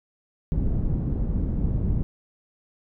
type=low-pass noise; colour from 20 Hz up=pink; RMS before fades=-24 dBFS; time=0.52-2.03 s; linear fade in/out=0 ms; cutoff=190 Hz; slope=12 dB/octave; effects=none